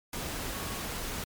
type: tone in noise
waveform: sine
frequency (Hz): 1108.7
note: C#6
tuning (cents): 0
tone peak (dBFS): -46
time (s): 0.53-0.82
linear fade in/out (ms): 2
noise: pink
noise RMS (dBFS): -36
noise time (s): 0.13-1.24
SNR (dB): -13
effects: MP3 96 kbps